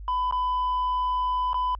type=tone with dropouts; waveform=sine; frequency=1001 Hz; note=B5; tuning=23 cents sharp; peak=-20 dBFS; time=0.08-1.75 s; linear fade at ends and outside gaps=1 ms; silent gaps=0.311-0.324 / 1.532-1.543 s; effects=tanh soft clip ceiling -22 dBFS + added 50 Hz sine -36 dBFS peak until 1.79 s